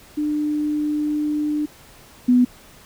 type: tone pair in turn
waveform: sine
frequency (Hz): 299.3 / 247.7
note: D4 / B3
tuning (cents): +33 / +5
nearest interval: minor third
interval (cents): 328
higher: first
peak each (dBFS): -19 / -11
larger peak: second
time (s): 0.17-1.66 / 2.28-2.45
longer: first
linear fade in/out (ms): 10
effects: pink hiss -47 dBFS RMS until 2.85 s